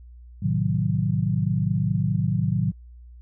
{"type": "chord", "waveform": "sine", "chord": "A diminished seventh", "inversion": "none", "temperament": "equal", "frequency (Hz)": [110, 130.81, 155.56, 185], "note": ["A2", "C3", "Eb3", "Gb3"], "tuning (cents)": [0, 0, 0, 0], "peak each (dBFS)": [-25, -27, -25, -26], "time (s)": [0.42, 2.72], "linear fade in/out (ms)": 10, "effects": ["added 60 Hz sine -42 dBFS peak until 3.21 s"]}